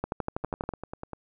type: two click trains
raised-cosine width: 1 ms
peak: -22 / -15 dBFS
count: 8 / 9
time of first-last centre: 0.44-1.133 / 0.04-0.69 s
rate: 10.1 / 12.3 Hz
effects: none